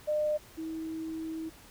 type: tone pair in turn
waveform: sine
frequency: 604 / 321.1 Hz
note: D5 / E4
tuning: +48 / -45 cents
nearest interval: major seventh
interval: 1093 cents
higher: first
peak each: -26 / -34 dBFS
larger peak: first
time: 0.07-0.38 / 0.57-1.5 s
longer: second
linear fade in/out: 20 ms
effects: pink hiss -54 dBFS RMS until 1.7 s